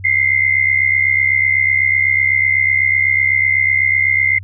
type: tone pair together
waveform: sine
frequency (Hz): 2055 / 2123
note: C7 / C7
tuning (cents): -32 / +25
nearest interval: minor second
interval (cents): 57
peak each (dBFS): -14 / -14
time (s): 0.04-4.39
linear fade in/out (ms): 10
effects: added 95 Hz sine -29 dBFS peak until 4.43 s